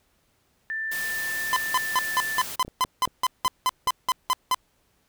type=tone with pitch glide; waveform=sine; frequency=1774 to 1762.8 Hz; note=A6 to A6; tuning=+14 to +3 cents; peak=-27 dBFS; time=0.7-2.42 s; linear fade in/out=0 ms; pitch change=-11 cents; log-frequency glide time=1.68-2.15 s
type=noise; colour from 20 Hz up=white; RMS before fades=-35 dBFS; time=0.91-2.56 s; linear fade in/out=10 ms
type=tone bursts; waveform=45% pulse; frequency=1019 Hz; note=C6; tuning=46 cents flat; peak=-19 dBFS; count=15; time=1.53-4.545 s; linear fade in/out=0 ms; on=33 ms; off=180 ms
type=clicks; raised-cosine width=2 ms; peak=-25 dBFS; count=6; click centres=2.649 / 2.68 / 2.849 / 3.076 / 3.459 / 3.871 s
effects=pink hiss -67 dBFS RMS until 5.08 s